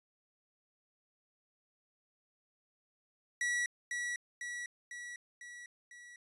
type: tone with echo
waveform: 45% pulse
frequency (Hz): 1936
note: B6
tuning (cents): -35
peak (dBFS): -31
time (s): 3.41-3.66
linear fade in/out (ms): 2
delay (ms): 500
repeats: 5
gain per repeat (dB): -4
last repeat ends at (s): 6.16
effects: resampled to 24000 Hz